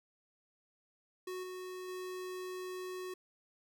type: tone with level steps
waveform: square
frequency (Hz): 368.3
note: F#4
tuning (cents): -8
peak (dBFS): -40 / -43 / -41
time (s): 1.27-3.14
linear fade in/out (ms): 5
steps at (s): 1.43 / 1.88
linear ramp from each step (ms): 5
effects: none